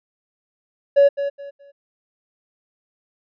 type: tone with echo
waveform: triangle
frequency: 563 Hz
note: C#5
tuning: 27 cents sharp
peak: -6 dBFS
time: 0.96-1.09 s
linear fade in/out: 20 ms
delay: 210 ms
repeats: 3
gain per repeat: -12 dB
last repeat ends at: 1.72 s
effects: tanh soft clip ceiling -5 dBFS + resampled to 11025 Hz